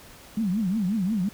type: tone with vibrato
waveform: sine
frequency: 200.9 Hz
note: G3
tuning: 43 cents sharp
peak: -22 dBFS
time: 0.37-1.29 s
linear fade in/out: 5 ms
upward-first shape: triangle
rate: 5.6 Hz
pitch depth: 270 cents each way
effects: pink hiss -48 dBFS RMS until 1.33 s